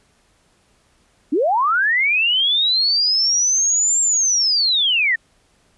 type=linear two-way sweep; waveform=sine; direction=up then down; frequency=255.9 to 7459 to 1781 Hz; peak=-14 dBFS; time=1.32-5.16 s; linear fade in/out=10 ms; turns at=4.01 s; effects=pink hiss -59 dBFS RMS until 5.77 s + resampled to 24000 Hz